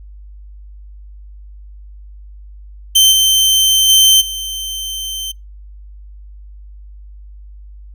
sawtooth tone with level steps, 3103 Hz, G7, 18 cents flat, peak -3 / -6 / -3 / -18 dBFS, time 2.95-5.32 s, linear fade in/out 10 ms, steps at 3.11 / 3.88 / 4.2 s, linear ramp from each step 20 ms, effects noise-tail reverb RT60 0.2 s tail -26 dB re dry + added 50 Hz sine -33 dBFS peak until 7.94 s

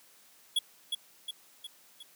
square tone with echo, 3358 Hz, G#7, 18 cents sharp, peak -25 dBFS, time 0.56-0.59 s, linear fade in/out 5 ms, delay 360 ms, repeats 4, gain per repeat -5 dB, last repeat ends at 2.03 s, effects white hiss -60 dBFS RMS until 2.15 s + high-pass 150 Hz 12 dB/octave

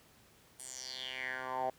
10% pulse tone with band-pass filter sweep, 129.4 Hz, C3, 19 cents flat, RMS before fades -40 dBFS, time 0.59-1.7 s, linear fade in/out 5 ms, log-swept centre 9500 to 690 Hz, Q 5.2, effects pink hiss -63 dBFS RMS until 1.78 s + high-pass 60 Hz 12 dB/octave

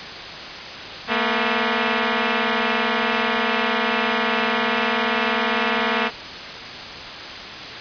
5% pulse tone pair together, 219.8 / 240 Hz, A3 / B3, -2 / -49 cents, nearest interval major second, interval 153 cents, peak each -10 dBFS, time 1.07-6.11 s, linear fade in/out 50 ms, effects white hiss -32 dBFS RMS until 7.8 s + resampled to 11025 Hz

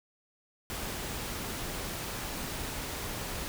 pink noise, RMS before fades -37 dBFS, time 0.7-3.48 s, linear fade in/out 0 ms, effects none

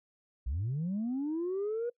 sine linear sweep, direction up, 53.9 to 487.3 Hz, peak -29 dBFS, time 0.46-1.9 s, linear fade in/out 10 ms, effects noise-tail reverb RT60 0.1 s tail -24 dB re dry + tanh soft clip ceiling -28 dBFS

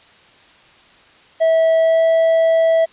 triangle tone with pitch glide, 650 to 654.1 Hz, E5 to E5, -24 to -14 cents, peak -9 dBFS, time 1.4-2.86 s, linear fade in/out 20 ms, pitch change +10 cents, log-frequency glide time 1.78-2.03 s, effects white hiss -48 dBFS RMS until 2.92 s + resampled to 8000 Hz

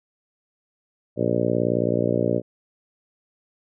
harmonic tone, 59 Hz, A#1, 22 cents sharp, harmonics 2 / 3 / 4 / 5 / 6 / 7 / 8 / 9 / 10, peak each -28 / -28 / -28 / -28 / -28 / -28 / -28 / -28 / -28 dBFS, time 1.16-2.42 s, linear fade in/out 50 ms, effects none

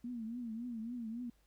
sine tone with vibrato, 233.1 Hz, A#3, in tune, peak -39 dBFS, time 0.04-1.3 s, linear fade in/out 5 ms, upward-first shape triangle, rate 3.6 Hz, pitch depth 130 cents each way, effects added 50 Hz sine -70 dBFS peak until 1.46 s + pink hiss -75 dBFS RMS until 1.46 s

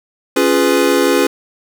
square chord, C# dominant seventh, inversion none, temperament equal with one note detuned, 277.2 / 349.2 / 415.3 / 498.5 Hz, C#4 / E#4 / G#4 / B4, 0 / 0 / 0 / +16 cents, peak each -17 dBFS, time 0.36-1.27 s, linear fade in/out 5 ms, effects none

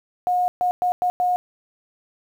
sine tone bursts at uneven times, 721 Hz, F#5, 45 cents flat, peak -17 dBFS, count 5, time 0.27-0.48 / 0.61-0.71 / 0.82-0.92 / 1.02-1.1 / 1.2-1.36 s, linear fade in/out 0 ms, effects 8-bit

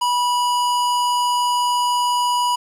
square tone, 977 Hz, B5, 19 cents flat, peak -17 dBFS, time 0.01-2.56 s, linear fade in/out 10 ms, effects low-pass 11000 Hz 12 dB/octave + 8-bit

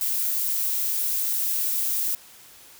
violet noise, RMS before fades -25 dBFS, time 0.01-2.15 s, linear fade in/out 2 ms, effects white hiss -49 dBFS RMS until 2.79 s

